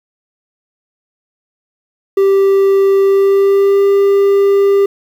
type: tone with pitch glide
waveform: triangle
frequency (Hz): 391.5 to 397.7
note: G4 to G4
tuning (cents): -2 to +25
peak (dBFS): -5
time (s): 2.17-4.86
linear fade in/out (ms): 5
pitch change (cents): +27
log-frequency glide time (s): 3.02-3.85
effects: 7-bit